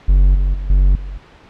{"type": "tone with level steps", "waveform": "triangle", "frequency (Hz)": 46.89, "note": "F#1", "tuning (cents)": 24, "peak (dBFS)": [-5, -10, -18, -6, -22], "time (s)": [0.08, 1.18], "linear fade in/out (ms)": 10, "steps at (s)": [0.35, 0.54, 0.7, 0.95], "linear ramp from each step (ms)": 2, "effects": ["pink hiss -44 dBFS RMS until 1.49 s", "low-pass 3000 Hz 12 dB/octave"]}